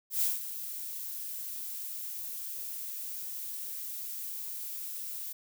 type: noise with ADSR envelope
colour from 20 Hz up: violet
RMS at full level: -27 dBFS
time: 0.1-5.33 s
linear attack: 120 ms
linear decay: 170 ms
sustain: -12 dB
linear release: 9 ms
effects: none